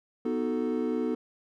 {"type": "chord", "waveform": "triangle", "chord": "B dominant seventh", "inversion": "none", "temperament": "equal", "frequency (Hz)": [246.9, 311.1, 370, 440], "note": ["B3", "D#4", "F#4", "A4"], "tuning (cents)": [0, 0, 0, 0], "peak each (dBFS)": [-28, -31, -33, -30], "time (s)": [0.25, 1.15], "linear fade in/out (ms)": 5, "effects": []}